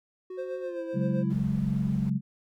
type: tone with pitch glide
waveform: triangle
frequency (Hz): 370 to 331.5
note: F#4 to E4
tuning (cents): 0 to +10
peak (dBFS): -34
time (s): 0.3-1.33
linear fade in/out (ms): 5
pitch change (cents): -190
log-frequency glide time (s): 0.61-0.83
type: tone with tremolo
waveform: triangle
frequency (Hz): 523.3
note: C5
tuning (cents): 0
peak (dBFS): -29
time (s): 0.37-1.24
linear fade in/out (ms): 20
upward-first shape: sine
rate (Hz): 7.7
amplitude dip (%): 60
type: chord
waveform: sine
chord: C# suspended fourth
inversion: none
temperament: equal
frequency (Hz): 138.59 / 185 / 207.7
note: C#3 / F#3 / G#3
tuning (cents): 0 / 0 / 0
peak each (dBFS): -29 / -29 / -29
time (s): 0.93-2.21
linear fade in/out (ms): 50
type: noise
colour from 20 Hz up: brown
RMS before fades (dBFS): -42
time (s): 1.3-2.1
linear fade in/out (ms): 5
effects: none